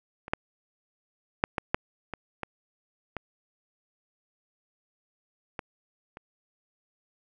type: clicks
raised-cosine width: 0.5 ms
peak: -25 / -9 / -6 / -12 / -7 / -19 / -17 / -18 / -18 / -27 dBFS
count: 10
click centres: 0.281 / 0.335 / 1.439 / 1.582 / 1.745 / 2.137 / 2.433 / 3.167 / 5.592 / 6.171 s
effects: none